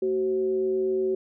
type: tone with frequency modulation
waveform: sine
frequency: 377.6 Hz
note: F#4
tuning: 35 cents sharp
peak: -22 dBFS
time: 0.02-1.15 s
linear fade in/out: 5 ms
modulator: 153 Hz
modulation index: 0.38
effects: none